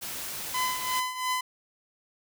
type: noise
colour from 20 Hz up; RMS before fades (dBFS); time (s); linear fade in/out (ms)
white; -36; 0.01-1.01; 20
type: tone with tremolo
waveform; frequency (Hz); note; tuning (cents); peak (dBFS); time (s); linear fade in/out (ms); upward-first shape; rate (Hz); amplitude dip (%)
sawtooth; 1013; B5; +44; -21; 0.54-1.41; 5; triangle; 2.9; 75
effects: none